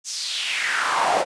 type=noise with high-pass filter sweep; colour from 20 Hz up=brown; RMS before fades=-23 dBFS; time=0.04-1.25 s; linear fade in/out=50 ms; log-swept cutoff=6400 to 580 Hz; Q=3.1; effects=resampled to 22050 Hz